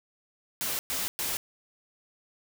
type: noise bursts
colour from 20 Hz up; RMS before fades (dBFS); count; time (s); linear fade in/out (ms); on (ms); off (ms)
white; -31; 3; 0.61-1.37; 0; 180; 110
effects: none